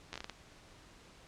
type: slowing click train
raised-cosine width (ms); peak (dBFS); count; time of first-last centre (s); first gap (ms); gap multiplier
0.2; -24; 7; 0.13-0.297; 11; 1.37
effects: pink hiss -58 dBFS RMS until 1.27 s + low-pass 7000 Hz 12 dB/octave

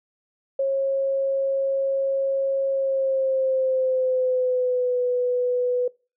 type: tone with pitch glide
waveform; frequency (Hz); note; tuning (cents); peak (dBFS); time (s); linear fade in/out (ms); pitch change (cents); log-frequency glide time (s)
sine; 543 to 495.1; C#5 to B4; -36 to +4; -19; 0.59-5.88; 5; -160; 2.7-5.01
effects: noise-tail reverb RT60 0.3 s tail -23 dB re dry

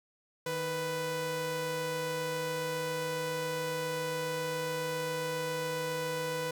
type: tone pair together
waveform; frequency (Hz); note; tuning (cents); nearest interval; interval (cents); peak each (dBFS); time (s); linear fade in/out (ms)
sawtooth; 156.2 / 495.9; D#3 / B4; +7 / +7; octave + minor sixth; 2000; -36 / -29; 0.46-6.51; 5
effects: none

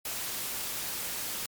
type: noise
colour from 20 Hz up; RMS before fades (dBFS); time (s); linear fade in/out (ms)
white; -35; 0.05-1.46; 2
effects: MP3 96 kbps

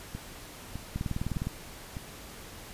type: two click trains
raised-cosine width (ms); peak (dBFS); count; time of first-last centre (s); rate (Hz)
5; -19 / -24; 11 / 4; 0.96-1.47 / 0.15-1.968; 19.6 / 1.65
effects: pink hiss -46 dBFS RMS until 2.73 s + resampled to 32000 Hz

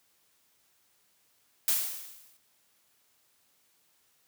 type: noise with exponential decay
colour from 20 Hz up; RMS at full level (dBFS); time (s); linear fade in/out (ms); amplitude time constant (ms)
blue; -24; 1.68-2.37; 1; 150
effects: white hiss -69 dBFS RMS until 4.27 s + high-pass 60 Hz 12 dB/octave

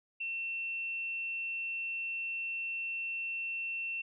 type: tone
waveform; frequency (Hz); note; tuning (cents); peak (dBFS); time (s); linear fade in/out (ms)
sine; 2700; E7; +41; -34; 0.2-4.02; 10
effects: none

